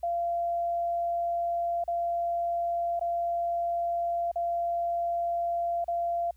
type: tone with dropouts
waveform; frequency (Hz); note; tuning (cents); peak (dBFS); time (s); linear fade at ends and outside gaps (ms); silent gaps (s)
sine; 688; F5; -26; -26; 0.03-6.31; 5; 1.84-1.878 / 2.995-3.011 / 4.316-4.357 / 5.844-5.88
effects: added 60 Hz sine -55 dBFS peak until 6.36 s + white hiss -70 dBFS RMS until 6.36 s